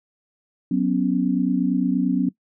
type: chord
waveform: sine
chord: F# suspended fourth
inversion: none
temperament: equal with one note detuned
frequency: 185 / 248.5 / 277.2 Hz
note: F#3 / B3 / C#4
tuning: 0 / +11 / 0 cents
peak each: -22 / -22 / -22 dBFS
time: 0.71-2.29 s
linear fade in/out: 5 ms
effects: noise-tail reverb RT60 0.1 s tail -19 dB re dry